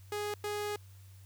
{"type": "tone bursts at uneven times", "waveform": "sawtooth", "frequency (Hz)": 415.3, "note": "G#4", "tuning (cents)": 0, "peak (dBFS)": -30, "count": 2, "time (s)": [[0.12, 0.34], [0.44, 0.76]], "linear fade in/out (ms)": 2, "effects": ["added 96 Hz sine -51 dBFS peak until 1.25 s", "white hiss -64 dBFS RMS until 1.25 s"]}